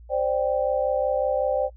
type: chord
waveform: sine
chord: C suspended second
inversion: none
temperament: just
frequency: 523.3 / 588.7 / 784.9 Hz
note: C5 / D5 / G5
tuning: 0 / +4 / +2 cents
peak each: -24 / -24 / -28 dBFS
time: 0.09-1.7 s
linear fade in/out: 50 ms
effects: noise-tail reverb RT60 0.1 s tail -20 dB re dry + added 58 Hz sine -43 dBFS peak until 1.76 s